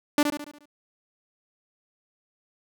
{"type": "tone with echo", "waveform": "sawtooth", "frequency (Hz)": 293.7, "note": "D4", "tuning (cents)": 0, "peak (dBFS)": -13, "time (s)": [0.18, 0.23], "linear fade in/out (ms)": 2, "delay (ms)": 71, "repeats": 6, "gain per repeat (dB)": -6, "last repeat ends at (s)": 0.656, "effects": []}